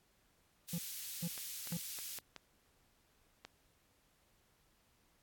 white high-pass noise, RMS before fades -45 dBFS, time 0.68-2.19 s, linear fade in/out 10 ms, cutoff 2900 Hz, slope 12 dB/octave
triangle tone bursts, 170 Hz, F3, 46 cents flat, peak -34 dBFS, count 3, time 0.73-1.772 s, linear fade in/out 5 ms, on 54 ms, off 440 ms
clicks, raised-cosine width 0.2 ms, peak -30 dBFS, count 7, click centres 1.378 / 1.673 / 1.724 / 1.988 / 2.187 / 2.363 / 3.45 s
effects pink hiss -73 dBFS RMS until 5.22 s + AAC 64 kbps

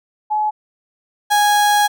sine / 35% pulse tone pair in turn, 851 / 828.2 Hz, G#5 / G#5, +42 / -5 cents, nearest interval unison, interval 47 cents, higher first, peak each -15 / -10 dBFS, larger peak second, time 0.3-0.51 / 1.3-1.88 s, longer second, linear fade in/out 20 ms, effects none

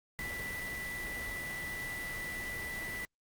sine tone in noise, 1975.5 Hz, B6, in tune, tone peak -38 dBFS, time 0.19-3.05 s, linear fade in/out 0 ms, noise pink, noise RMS -43 dBFS, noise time 0.19-3.05 s, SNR +2 dB, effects Opus 48 kbps

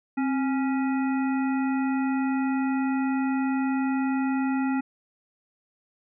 harmonic tone with a mistuned harmonic, 277.2 Hz, C#4, in tune, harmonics 1 / 3 / 5 / 7 / 9, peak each -23 / -33 / -37 / -40 / -42 dBFS, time 0.17-4.81 s, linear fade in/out 10 ms, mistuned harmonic 1, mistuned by -84 cents, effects none

